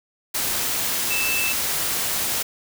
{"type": "tone in noise", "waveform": "sine", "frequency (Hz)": 2642, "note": "E7", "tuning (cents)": 3, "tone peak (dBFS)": -23, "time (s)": [1.1, 1.53], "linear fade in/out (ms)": 10, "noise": "white", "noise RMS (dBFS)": -24, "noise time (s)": [0.34, 2.43], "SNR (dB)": -2, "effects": []}